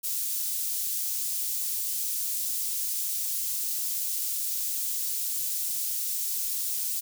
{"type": "high-pass noise", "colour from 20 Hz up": "white", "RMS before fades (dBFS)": -30, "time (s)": [0.03, 7.01], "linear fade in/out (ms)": 20, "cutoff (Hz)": 6100, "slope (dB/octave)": 12, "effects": []}